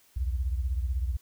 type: beating tone pair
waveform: sine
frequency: 61.6 / 77.6 Hz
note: B1 / D#2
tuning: -4 / -4 cents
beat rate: 16 Hz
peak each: -27 / -33 dBFS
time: 0.16-1.17 s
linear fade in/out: 10 ms
effects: white hiss -62 dBFS RMS until 1.21 s